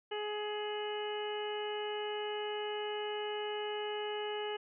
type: harmonic tone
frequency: 420 Hz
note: G#4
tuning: 19 cents sharp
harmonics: 1 / 2 / 3 / 4 / 5 / 6 / 7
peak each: -37 / -42 / -50 / -48 / -50 / -53 / -44 dBFS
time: 0.11-4.57 s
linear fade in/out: 10 ms
effects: none